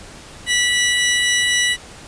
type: tone pair together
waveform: sawtooth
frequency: 1958 / 2939 Hz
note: B6 / F#7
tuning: -15 / -12 cents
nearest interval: perfect fifth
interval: 703 cents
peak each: -13 / -16 dBFS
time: 0.46-1.77 s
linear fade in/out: 50 ms
effects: pink hiss -39 dBFS RMS until 2.07 s + resampled to 22050 Hz